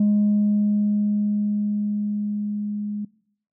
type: tone with level ramp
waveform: sine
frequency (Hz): 207.7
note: G#3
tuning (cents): 0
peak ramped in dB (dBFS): -13 to -25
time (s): 0-3.05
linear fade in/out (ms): 5
effects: noise-tail reverb RT60 0.7 s tail -23 dB re dry + tanh soft clip ceiling -13 dBFS